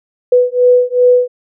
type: beating tone pair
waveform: sine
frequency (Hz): 493.9 / 496.5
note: B4 / B4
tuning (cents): 0 / +9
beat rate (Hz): 2.6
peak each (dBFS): -10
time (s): 0.32-1.28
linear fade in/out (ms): 5
effects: none